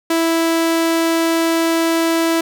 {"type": "tone", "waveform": "sawtooth", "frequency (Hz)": 329.6, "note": "E4", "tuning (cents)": 0, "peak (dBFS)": -10, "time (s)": [0.1, 2.41], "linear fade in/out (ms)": 5, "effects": []}